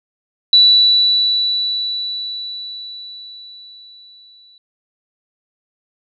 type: tone with exponential decay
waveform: sine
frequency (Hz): 3951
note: B7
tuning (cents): 0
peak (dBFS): -5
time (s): 0.53-4.58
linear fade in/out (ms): 2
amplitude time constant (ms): 880
effects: none